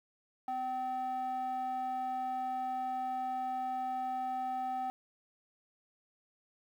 square tone with band-pass filter, 256.3 Hz, C4, 36 cents flat, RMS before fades -36 dBFS, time 0.48-4.9 s, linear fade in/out 0 ms, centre 840 Hz, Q 7.7, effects 11-bit

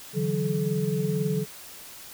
sine tone cluster, 143.9 / 162.4 / 186.3 / 429.4 Hz, D3 / E3 / F#3 / A4, -35 / -26 / +12 / -42 cents, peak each -29 dBFS, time 0.13-1.46 s, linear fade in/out 50 ms, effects white hiss -44 dBFS RMS until 2.13 s

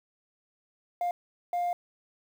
sine tone bursts at uneven times, 704 Hz, F5, 14 cents sharp, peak -24 dBFS, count 2, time 1.01-1.11 / 1.53-1.73 s, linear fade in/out 2 ms, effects tanh soft clip ceiling -25 dBFS + 9-bit

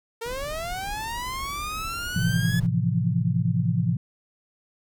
sawtooth linear sweep, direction up, 450 to 1715 Hz, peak -26 dBFS, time 0.21-2.6 s, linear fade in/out 10 ms
brown noise, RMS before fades -38 dBFS, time 0.25-2.67 s, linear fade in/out 10 ms
sine chord, F major seventh, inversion first, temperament equal, 110 / 130.81 / 164.81 / 174.61 Hz, A2 / C3 / E3 / F3, 0 / 0 / 0 / 0 cents, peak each -26 dBFS, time 2.16-3.97 s, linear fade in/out 5 ms
effects none

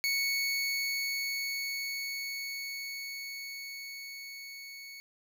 25% pulse tone with level ramp, 2217 Hz, C#7, in tune, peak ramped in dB -24 to -41 dBFS, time 0.04-5 s, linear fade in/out 0 ms, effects none

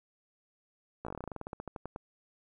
slowing click train, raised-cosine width 1 ms, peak -25 dBFS, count 20, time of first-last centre 1.05-1.961 s, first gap 16 ms, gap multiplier 1.11, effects 11-bit

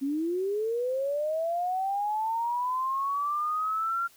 sine linear sweep, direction up, 265.2 to 1388 Hz, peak -26 dBFS, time 0.01-4.08 s, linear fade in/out 20 ms, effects white hiss -58 dBFS RMS until 4.16 s

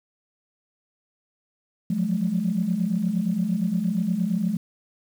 sine tone cluster, 173.8 / 182.4 / 213.1 Hz, F3 / F#3 / G#3, -8 / -24 / +45 cents, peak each -27 / -25 / -24 dBFS, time 1.9-4.57 s, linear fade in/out 5 ms, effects tanh soft clip ceiling -13 dBFS + 8-bit

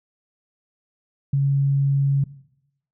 sine tone, 138.9 Hz, C#3, 4 cents sharp, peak -16 dBFS, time 1.33-2.24 s, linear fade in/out 5 ms, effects noise-tail reverb RT60 0.8 s tail -18 dB re dry

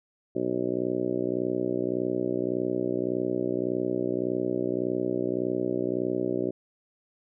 harmonic tone, 61.74 Hz, B1, in tune, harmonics 2 / 3 / 4 / 5 / 6 / 7 / 8 / 9 / 10, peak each -40 / -37 / -35 / -31 / -29 / -37 / -38 / -36 / -39 dBFS, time 0.35-6.51 s, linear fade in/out 10 ms, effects none

